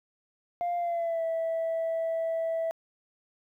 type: tone with pitch glide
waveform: sine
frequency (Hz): 699 to 656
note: F5 to E5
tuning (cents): +1 to -9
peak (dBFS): -25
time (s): 0.61-2.71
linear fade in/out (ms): 0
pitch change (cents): -110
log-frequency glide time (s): 0.77-1.23
effects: tanh soft clip ceiling -25 dBFS + 11-bit